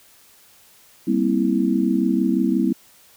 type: chord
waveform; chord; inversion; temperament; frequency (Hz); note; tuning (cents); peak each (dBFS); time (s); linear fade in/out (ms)
sine; C dominant seventh; second; just; 196.22 / 235.5 / 261.6 / 327; G3 / Bb3 / C4 / E4; +2 / +18 / 0 / -14; -22; 1.07-2.73; 10
effects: white hiss -52 dBFS RMS until 3.16 s